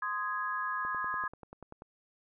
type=chord; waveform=sine; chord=Ab major; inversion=first; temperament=just; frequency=1038.3 / 1245.9 / 1661.2 Hz; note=C6 / Eb6 / Ab6; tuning=-14 / +2 / 0 cents; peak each=-36 dBFS; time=0.02-1.28 s; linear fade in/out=5 ms
type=click train; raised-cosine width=1 ms; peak=-32 dBFS; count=11; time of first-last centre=0.85-1.821 s; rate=10.3 Hz
effects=none